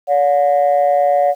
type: tone pair together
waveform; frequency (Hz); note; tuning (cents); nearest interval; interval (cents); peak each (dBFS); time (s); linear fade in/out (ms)
sine; 571.5 / 720; D5 / F#5; -47 / -47; major third; 400; -12; 0.07-1.35; 50
effects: tanh soft clip ceiling -6 dBFS + 8-bit